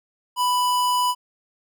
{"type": "tone", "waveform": "square", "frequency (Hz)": 991, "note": "B5", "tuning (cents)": 6, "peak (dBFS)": -19, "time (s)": [0.36, 1.15], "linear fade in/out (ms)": 50, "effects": []}